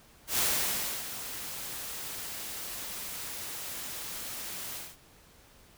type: noise with ADSR envelope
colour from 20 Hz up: white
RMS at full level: -27 dBFS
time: 0.27-4.97 s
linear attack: 110 ms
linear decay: 670 ms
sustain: -12 dB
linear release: 210 ms
effects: pink hiss -58 dBFS RMS until 5.77 s